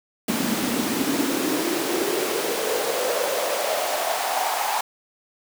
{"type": "noise with high-pass filter sweep", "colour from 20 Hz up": "pink", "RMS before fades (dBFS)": -24, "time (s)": [0.28, 4.81], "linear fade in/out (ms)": 5, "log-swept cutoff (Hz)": [210, 860], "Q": 4.9, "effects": []}